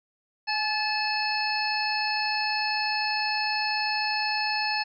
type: harmonic tone with a mistuned harmonic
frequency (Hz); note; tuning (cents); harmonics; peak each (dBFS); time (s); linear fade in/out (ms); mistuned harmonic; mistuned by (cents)
867; A5; -26; 1 / 2 / 3 / 5 / 6; -29 / -32 / -31 / -31 / -33; 0.47-4.84; 20; 1; -43
effects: none